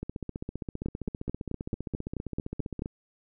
two click trains, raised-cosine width 3 ms, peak -18 / -21 dBFS, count 10 / 44, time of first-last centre 0.86-2.821 / 0.03-2.859 s, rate 4.59 / 15.2 Hz, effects none

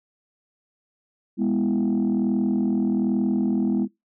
sine chord, E major, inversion first, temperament just, 206 / 247.2 / 329.6 Hz, G#3 / B3 / E4, -14 / +2 / 0 cents, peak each -21 / -22 / -25 dBFS, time 1.37-3.88 s, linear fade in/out 50 ms, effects noise-tail reverb RT60 0.2 s tail -23 dB re dry + tanh soft clip ceiling -15 dBFS

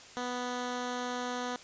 10% pulse tone, 247.1 Hz, B3, 1 cent sharp, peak -25 dBFS, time 0.17-1.56 s, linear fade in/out 0 ms, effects white hiss -51 dBFS RMS until 1.63 s + resampled to 16000 Hz

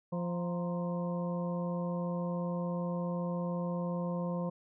harmonic tone with a mistuned harmonic, 174.61 Hz, F3, in tune, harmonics 1 / 2 / 3 / 4 / 5 / 6, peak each -33 / -46 / -38 / -49 / -47 / -46 dBFS, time 0.12-4.5 s, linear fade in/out 10 ms, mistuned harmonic 5, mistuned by +110 cents, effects none

